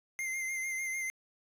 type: tone with vibrato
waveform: square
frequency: 2093 Hz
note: C7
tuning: in tune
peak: -34 dBFS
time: 0.19-1.1 s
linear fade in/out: 0 ms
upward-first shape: sine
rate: 6.7 Hz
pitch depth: 29 cents each way
effects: resampled to 32000 Hz + 10-bit